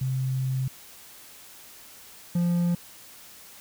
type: tone pair in turn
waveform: sine / triangle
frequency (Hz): 131 / 173.71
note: C3 / F3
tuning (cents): +2 / -9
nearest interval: perfect fourth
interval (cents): 489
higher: second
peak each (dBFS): -24 / -19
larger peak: second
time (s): 0.01-0.68 / 2.35-2.75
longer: first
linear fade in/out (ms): 5
effects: white hiss -48 dBFS RMS until 3.6 s

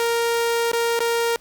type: tone with dropouts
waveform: sawtooth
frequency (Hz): 466.2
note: A#4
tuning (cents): 0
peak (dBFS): -15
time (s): 0-1.36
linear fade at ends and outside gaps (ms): 1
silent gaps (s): 0.716-0.732 / 0.992-1.004
effects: pink hiss -53 dBFS RMS until 1.4 s + Opus 48 kbps

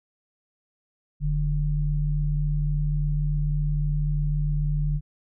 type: tone pair together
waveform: sine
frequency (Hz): 41.7 / 148.7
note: E1 / D3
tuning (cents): +21 / +22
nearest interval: octave + minor seventh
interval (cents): 2201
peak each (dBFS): -24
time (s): 1.2-5.01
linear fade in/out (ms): 50
effects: none

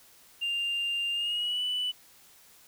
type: tone with pitch glide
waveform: sine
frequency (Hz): 2795 to 2978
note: F7 to F#7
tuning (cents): +1 to +11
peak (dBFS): -26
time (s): 0.41-1.92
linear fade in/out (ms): 20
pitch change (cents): +110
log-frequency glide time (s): 1.12-1.63
effects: tanh soft clip ceiling -25 dBFS + white hiss -57 dBFS RMS until 2.67 s

